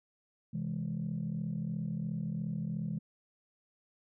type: chord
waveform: sine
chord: C augmented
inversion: none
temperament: equal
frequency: 130.81 / 164.81 / 207.7 Hz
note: C3 / E3 / G#3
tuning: 0 / 0 / 0 cents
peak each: -39 / -35 / -37 dBFS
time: 0.53-2.99 s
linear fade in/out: 10 ms
effects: tanh soft clip ceiling -27 dBFS